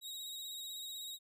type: tone with vibrato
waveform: sawtooth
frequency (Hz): 3800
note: A#7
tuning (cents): +33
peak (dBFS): -40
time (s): 0.01-1.19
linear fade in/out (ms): 50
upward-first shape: triangle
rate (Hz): 16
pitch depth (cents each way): 40
effects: none